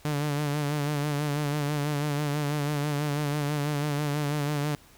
sawtooth tone with vibrato, 146.7 Hz, D3, 2 cents flat, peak -22 dBFS, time 0.05-4.75 s, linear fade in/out 0 ms, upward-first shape sine, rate 6.1 Hz, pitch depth 50 cents each way, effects pink hiss -55 dBFS RMS until 4.97 s

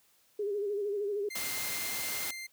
sine tone with vibrato, 408 Hz, G#4, 31 cents flat, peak -30 dBFS, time 0.39-1.29 s, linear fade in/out 5 ms, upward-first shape sine, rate 13 Hz, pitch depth 61 cents each way
sawtooth tone, 2093 Hz, C7, in tune, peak -36 dBFS, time 1.3-2.47 s, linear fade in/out 10 ms
white noise, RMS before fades -36 dBFS, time 1.35-2.31 s, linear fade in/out 5 ms
effects white hiss -67 dBFS RMS until 2.52 s + high-pass 80 Hz 12 dB/octave

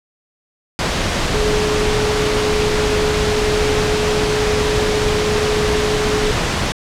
sine tone in noise, 423.6 Hz, G#4, 34 cents sharp, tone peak -17 dBFS, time 1.34-6.31 s, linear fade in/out 0 ms, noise pink, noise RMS -18 dBFS, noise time 0.79-6.72 s, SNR -2 dB, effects low-pass 6000 Hz 12 dB/octave

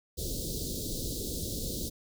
pink band-stop noise, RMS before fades -35 dBFS, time 0.17-1.9 s, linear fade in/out 20 ms, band 530 to 3700 Hz, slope 48 dB/octave, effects none

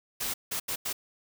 white noise bursts at uneven times, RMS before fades -32 dBFS, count 4, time 0.2-0.34 / 0.51-0.6 / 0.68-0.76 / 0.85-0.93 s, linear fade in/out 10 ms, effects none

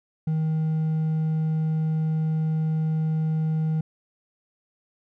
triangle tone with hard clipping, 157.8 Hz, D#3, 25 cents sharp, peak -22 dBFS, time 0.27-3.81 s, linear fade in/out 5 ms, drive 5 dB, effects none

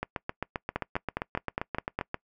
two click trains, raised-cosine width 0.5 ms, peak -15 / -13 dBFS, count 17 / 7, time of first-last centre 0.03-2.144 / 0.76-1.99 s, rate 7.57 / 4.88 Hz, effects noise-tail reverb RT60 0.1 s tail -24 dB re dry

